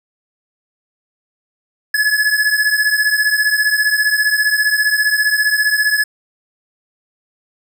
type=beating tone pair; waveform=square; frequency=1700 / 1715 Hz; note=G#6 / A6; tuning=+40 / -45 cents; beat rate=15 Hz; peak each=-15 / -18 dBFS; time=1.94-6.04 s; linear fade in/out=5 ms; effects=none